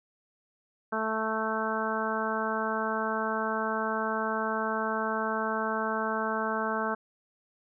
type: harmonic tone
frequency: 220 Hz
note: A3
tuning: in tune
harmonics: 1 / 2 / 3 / 4 / 5 / 6 / 7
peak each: -35 / -35 / -35 / -35 / -35 / -35 / -35 dBFS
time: 0.92-6.95 s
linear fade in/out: 10 ms
effects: none